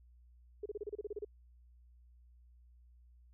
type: tone bursts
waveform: sine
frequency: 415.3 Hz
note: G#4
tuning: in tune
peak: -37 dBFS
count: 11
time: 0.63-1.248 s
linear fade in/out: 5 ms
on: 28 ms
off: 31 ms
effects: added 60 Hz sine -59 dBFS peak until 3.33 s